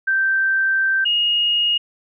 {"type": "tone pair in turn", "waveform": "sine", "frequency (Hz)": [1562, 2865], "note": ["G6", "F7"], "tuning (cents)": [-7, 44], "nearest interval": "major seventh", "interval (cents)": 1051, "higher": "second", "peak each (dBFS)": -15, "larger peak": "neither", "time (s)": [[0.07, 1.05], [1.05, 1.78]], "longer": "first", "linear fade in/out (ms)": 10, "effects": []}